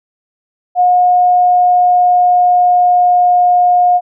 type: tone with pitch glide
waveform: sine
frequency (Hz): 720 to 715.4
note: F#5 to F5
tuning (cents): -47 to +41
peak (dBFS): -6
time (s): 0.75-4.01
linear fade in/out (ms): 50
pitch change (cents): -12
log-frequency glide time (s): 1.01-3.42
effects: none